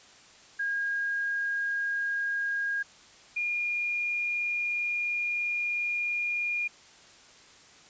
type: tone pair in turn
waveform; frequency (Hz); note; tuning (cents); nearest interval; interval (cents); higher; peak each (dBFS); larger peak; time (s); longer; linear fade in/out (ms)
sine; 1628 / 2421; G#6 / D#7; -35 / -48; perfect fifth; 687; second; -27; neither; 0.59-2.83 / 3.36-6.68; second; 10
effects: white hiss -54 dBFS RMS until 7.89 s + resampled to 16000 Hz